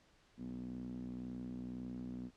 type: tone with band-pass filter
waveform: sawtooth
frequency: 61.9 Hz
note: B1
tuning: 5 cents sharp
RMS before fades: -45 dBFS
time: 0.37-2.31 s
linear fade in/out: 50 ms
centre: 230 Hz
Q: 6.4
effects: pink hiss -69 dBFS RMS until 2.36 s + low-pass 6000 Hz 12 dB/octave